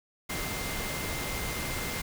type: tone in noise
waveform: sine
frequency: 2093 Hz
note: C7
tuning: in tune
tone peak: -40 dBFS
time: 0.29-2.02 s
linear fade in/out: 10 ms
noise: pink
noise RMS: -34 dBFS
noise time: 0.29-2.02 s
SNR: -9 dB
effects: none